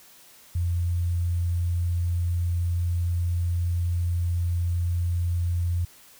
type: tone with sample-and-hold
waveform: sine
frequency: 86.7 Hz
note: F2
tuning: 12 cents flat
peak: -22 dBFS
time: 0.55-5.85 s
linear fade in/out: 5 ms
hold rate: 8820 Hz
effects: white hiss -52 dBFS RMS until 6.19 s